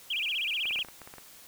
sine tone with vibrato, 2794 Hz, F7, in tune, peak -28 dBFS, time 0.1-0.83 s, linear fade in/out 5 ms, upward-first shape sine, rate 16 Hz, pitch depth 300 cents each way
clicks, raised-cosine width 0.5 ms, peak -30 dBFS, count 10, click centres 0.655 / 0.709 / 0.759 / 0.79 / 0.848 / 0.886 / 1.017 / 1.075 / 1.139 / 1.183 s
effects white hiss -52 dBFS RMS until 1.47 s

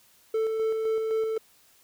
triangle tone with tremolo, 442.4 Hz, A4, 9 cents sharp, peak -21 dBFS, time 0.34-1.38 s, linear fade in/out 5 ms, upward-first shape square, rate 3.9 Hz, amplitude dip 30%, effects white hiss -60 dBFS RMS until 1.83 s

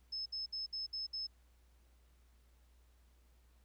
sine tone bursts, 5210 Hz, E8, 21 cents flat, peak -38 dBFS, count 6, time 0.12-1.27 s, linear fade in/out 10 ms, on 140 ms, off 62 ms, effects added 60 Hz sine -64 dBFS peak until 3.64 s + pink hiss -75 dBFS RMS until 3.64 s

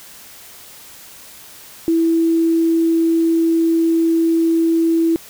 sine tone, 329.6 Hz, E4, in tune, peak -12 dBFS, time 1.88-5.16 s, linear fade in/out 0 ms, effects white hiss -40 dBFS RMS until 5.29 s

